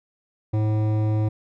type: tone with hard clipping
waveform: sine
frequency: 107.7 Hz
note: A2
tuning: 37 cents flat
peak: -21 dBFS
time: 0.53-1.29 s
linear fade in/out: 10 ms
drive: 13 dB
effects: none